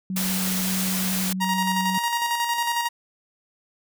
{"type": "tone with vibrato", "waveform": "sine", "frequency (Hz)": 187.2, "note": "F#3", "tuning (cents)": 20, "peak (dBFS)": -25, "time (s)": [0.1, 1.98], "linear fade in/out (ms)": 2, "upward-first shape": "triangle", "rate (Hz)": 11, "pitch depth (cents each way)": 10}
{"type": "noise", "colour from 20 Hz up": "white", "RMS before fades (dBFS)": -27, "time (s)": [0.16, 1.33], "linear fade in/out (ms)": 5}
{"type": "tone with tremolo", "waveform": "sawtooth", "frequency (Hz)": 943, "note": "A#5", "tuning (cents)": 20, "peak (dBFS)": -17, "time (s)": [1.4, 2.89], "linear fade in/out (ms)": 20, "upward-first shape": "square", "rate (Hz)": 11, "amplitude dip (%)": 40}
{"effects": []}